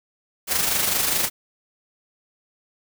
white noise with amplitude modulation, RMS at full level -20 dBFS, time 0.47-1.3 s, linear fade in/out 50 ms, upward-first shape sine, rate 24.9 Hz, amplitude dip 45%, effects none

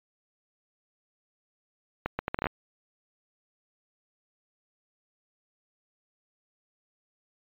accelerating click train, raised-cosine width 0.5 ms, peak -13 dBFS, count 9, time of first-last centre 2.06-2.468 s, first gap 130 ms, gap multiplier 0.7, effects resampled to 8000 Hz

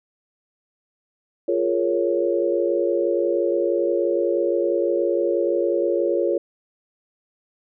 sine chord, Bb minor seventh, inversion second, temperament equal, 349.2 / 415.3 / 466.2 / 554.4 Hz, F4 / Ab4 / Bb4 / Db5, 0 / 0 / 0 / 0 cents, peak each -22 / -26 / -25 / -23 dBFS, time 1.48-6.38 s, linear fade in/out 5 ms, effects none

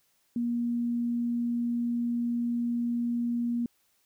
sine tone, 237.7 Hz, A#3, 34 cents sharp, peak -26 dBFS, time 0.36-3.66 s, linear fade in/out 2 ms, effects white hiss -70 dBFS RMS until 4.05 s

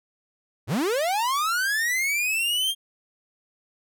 45% pulse linear sweep, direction up, 84.4 to 3235 Hz, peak -22 dBFS, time 0.67-2.75 s, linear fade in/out 50 ms, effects none

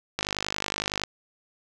click train, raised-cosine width 0.2 ms, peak -9 dBFS, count 44, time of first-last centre 0.19-1.036 s, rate 50.8 Hz, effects none

